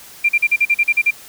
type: tone bursts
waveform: sine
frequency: 2379 Hz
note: D7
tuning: 22 cents sharp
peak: -10 dBFS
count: 10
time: 0.24-1.109 s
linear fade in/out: 10 ms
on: 50 ms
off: 41 ms
effects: white hiss -40 dBFS RMS until 1.28 s